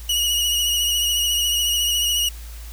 sawtooth tone with vibrato, 2902 Hz, F#7, 34 cents flat, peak -15 dBFS, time 0.09-2.29 s, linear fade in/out 5 ms, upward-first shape triangle, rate 14 Hz, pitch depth 41 cents each way, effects added 56 Hz sine -33 dBFS peak until 2.72 s + white hiss -44 dBFS RMS until 2.72 s

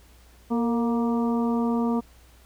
harmonic tone with a mistuned harmonic, 235.6 Hz, A#3, 19 cents sharp, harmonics 1 / 2 / 3 / 4 / 5, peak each -22 / -30 / -35 / -34 / -37 dBFS, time 0.5-2.01 s, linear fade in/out 20 ms, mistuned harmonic 2, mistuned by -46 cents, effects added 60 Hz sine -52 dBFS peak until 2.45 s + pink hiss -57 dBFS RMS until 2.45 s

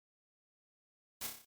white noise with echo, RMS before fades -40 dBFS, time 1.21-1.27 s, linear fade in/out 5 ms, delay 30 ms, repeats 6, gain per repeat -4 dB, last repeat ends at 1.45 s, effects MP3 96 kbps

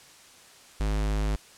square tone, 51.91 Hz, G#1, in tune, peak -25 dBFS, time 0.8-1.36 s, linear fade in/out 5 ms, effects white hiss -52 dBFS RMS until 1.57 s + low-pass 9000 Hz 12 dB/octave

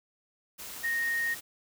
sine tone in noise, 1858 Hz, A#6, 6 cents flat, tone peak -27 dBFS, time 0.83-1.35 s, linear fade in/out 20 ms, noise white, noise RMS -42 dBFS, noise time 0.58-1.41 s, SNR +12 dB, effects none

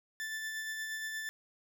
40% pulse tone with tremolo, 1760 Hz, A6, in tune, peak -35 dBFS, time 0.2-1.29 s, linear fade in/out 0 ms, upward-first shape sine, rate 8.5 Hz, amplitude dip 30%, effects 12-bit

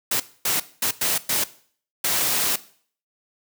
white noise bursts at uneven times, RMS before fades -22 dBFS, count 6, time 0.11-0.2 / 0.45-0.6 / 0.82-0.91 / 1.01-1.18 / 1.29-1.44 / 2.04-2.56 s, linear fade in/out 5 ms, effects noise-tail reverb RT60 0.5 s tail -17 dB re dry + high-pass 100 Hz 12 dB/octave

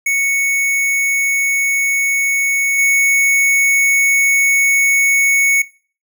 square tone with level steps, 2217 Hz, C#7, in tune, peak -14 / -11 dBFS, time 0.06-5.62 s, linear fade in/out 5 ms, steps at 2.78 s, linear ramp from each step 10 ms, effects noise-tail reverb RT60 0.4 s tail -20 dB re dry

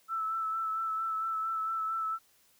sine tone with vibrato, 1318.5 Hz, E6, in tune, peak -30 dBFS, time 0.08-2.19 s, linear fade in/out 50 ms, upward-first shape sine, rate 4.4 Hz, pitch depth 23 cents each way, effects white hiss -66 dBFS RMS until 2.59 s

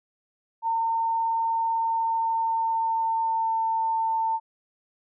sine tone with pitch glide, 909 to 897.5 Hz, A#5 to A5, -44 to +34 cents, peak -22 dBFS, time 0.62-4.4 s, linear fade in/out 50 ms, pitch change -22 cents, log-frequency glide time 1.69-4.1 s, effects none

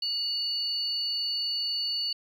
sine tone pair together, 2883 / 4478 Hz, F#7 / C#8, -46 / +17 cents, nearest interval minor sixth, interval 763 cents, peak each -36 / -27 dBFS, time 0.02-2.13 s, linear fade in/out 5 ms, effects tanh soft clip ceiling -20 dBFS + 10-bit

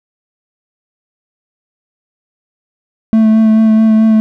triangle tone with vibrato, 220 Hz, A3, in tune, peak -3 dBFS, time 3.13-4.2 s, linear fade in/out 0 ms, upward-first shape sine, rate 4.6 Hz, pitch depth 16 cents each way, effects none

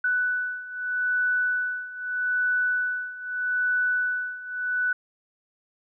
sine beating tone pair, 1488 / 1488.8 Hz, F#6 / F#6, +9 / +10 cents, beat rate 0.8 Hz, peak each -28 / -25 dBFS, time 0.04-4.93 s, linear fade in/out 5 ms, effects none

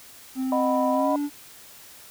triangle tone with pitch glide, 261.1 to 289.7 Hz, C4 to D4, -3 to -24 cents, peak -22 dBFS, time 0.35-1.3 s, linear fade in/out 50 ms, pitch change +179 cents, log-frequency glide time 0.93-1.17 s
sine chord, B major, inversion first, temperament just, 617.4 / 740.8 / 987.8 Hz, D#5 / F#5 / B5, -14 / +2 / 0 cents, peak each -24 / -29 / -26 dBFS, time 0.52-1.16 s, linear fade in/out 2 ms
effects white hiss -47 dBFS RMS until 2.1 s

